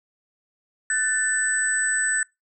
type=tone cluster; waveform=sine; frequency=1504 / 1764 / 7990 Hz; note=F#6 / A6 / B8; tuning=+28 / +4 / +19 cents; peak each=-27 / -24 / -24 dBFS; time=0.9-2.23 s; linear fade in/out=2 ms; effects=noise-tail reverb RT60 0.2 s tail -25 dB re dry